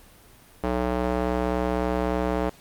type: tone with band-pass filter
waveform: square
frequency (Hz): 61.74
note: B1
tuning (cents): 0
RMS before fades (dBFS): -25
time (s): 0.63-2.5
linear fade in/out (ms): 10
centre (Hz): 590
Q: 0.97
effects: pink hiss -52 dBFS RMS until 2.6 s + Opus 32 kbps